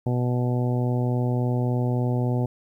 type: harmonic tone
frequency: 123.47 Hz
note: B2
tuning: in tune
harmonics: 1 / 2 / 3 / 4 / 5 / 6 / 7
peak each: -22 / -28 / -32 / -34 / -36 / -38 / -39 dBFS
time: 0.06-2.46 s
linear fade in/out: 5 ms
effects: 10-bit